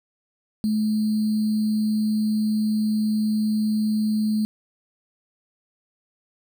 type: tone with sample-and-hold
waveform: sine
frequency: 214.8 Hz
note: A3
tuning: 41 cents flat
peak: -19 dBFS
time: 0.64-4.45 s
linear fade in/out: 0 ms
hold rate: 4410 Hz
effects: none